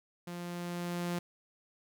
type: tone with level ramp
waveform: sawtooth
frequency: 174.61 Hz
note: F3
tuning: in tune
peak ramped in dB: -36 to -28 dBFS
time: 0.27-1.19 s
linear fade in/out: 5 ms
effects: none